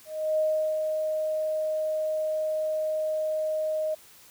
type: tone with ADSR envelope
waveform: sine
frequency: 622.3 Hz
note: D#5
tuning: in tune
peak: -21 dBFS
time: 0.05-3.95 s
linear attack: 330 ms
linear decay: 380 ms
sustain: -4 dB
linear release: 12 ms
effects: white hiss -53 dBFS RMS until 4.3 s